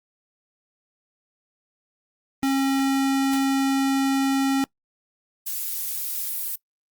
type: tone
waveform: square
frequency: 271.1 Hz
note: C#4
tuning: 38 cents flat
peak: -20 dBFS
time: 2.43-4.64 s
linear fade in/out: 0 ms
type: noise with exponential decay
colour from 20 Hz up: white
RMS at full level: -31 dBFS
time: 3.33-3.5 s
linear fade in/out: 1 ms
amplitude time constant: 35 ms
type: noise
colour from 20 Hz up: violet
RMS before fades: -28 dBFS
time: 5.46-6.56 s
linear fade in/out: 10 ms
effects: noise-tail reverb RT60 0.1 s tail -24 dB re dry + Opus 32 kbps